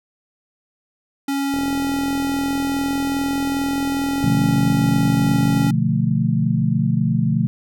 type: tone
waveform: square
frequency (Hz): 277.2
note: C#4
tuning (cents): 0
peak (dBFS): -20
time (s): 1.28-5.71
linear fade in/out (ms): 5
type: click train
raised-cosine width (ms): 2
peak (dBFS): -18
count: 176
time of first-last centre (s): 1.54-5.667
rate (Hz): 42.4
type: chord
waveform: sine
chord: B half-diminished seventh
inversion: none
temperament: equal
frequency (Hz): 123.47 / 146.83 / 174.61 / 220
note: B2 / D3 / F3 / A3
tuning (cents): 0 / 0 / 0 / 0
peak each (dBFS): -21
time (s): 4.24-7.47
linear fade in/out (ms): 0
effects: none